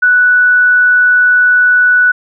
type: tone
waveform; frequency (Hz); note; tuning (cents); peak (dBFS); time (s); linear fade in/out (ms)
sine; 1480; F#6; 0; -5; 0.02-2.12; 10
effects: none